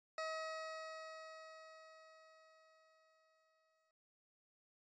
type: tone with exponential decay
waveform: 20% pulse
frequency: 637 Hz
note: D#5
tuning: 41 cents sharp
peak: -35 dBFS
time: 0.18-3.91 s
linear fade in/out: 2 ms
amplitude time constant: 810 ms
effects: resampled to 16000 Hz